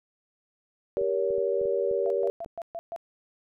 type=chord; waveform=sine; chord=G diminished; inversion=none; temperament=just; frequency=392 / 470.4 / 564.5 Hz; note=G4 / Bb4 / Db5; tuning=0 / +16 / +31 cents; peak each=-28 dBFS; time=0.97-2.3 s; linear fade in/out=0 ms
type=clicks; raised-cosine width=2 ms; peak=-31 dBFS; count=7; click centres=1.014 / 1.306 / 1.382 / 1.614 / 1.655 / 1.912 / 2.461 s
type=tone bursts; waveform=sine; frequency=675 Hz; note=E5; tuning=41 cents sharp; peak=-32 dBFS; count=6; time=2.06-2.962 s; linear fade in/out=0 ms; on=42 ms; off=130 ms
effects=none